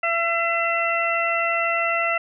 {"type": "harmonic tone", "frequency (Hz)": 674, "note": "E5", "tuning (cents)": 38, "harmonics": [1, 2, 3, 4], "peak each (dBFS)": [-25, -25, -25, -25], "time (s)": [0.03, 2.18], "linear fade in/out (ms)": 5, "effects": []}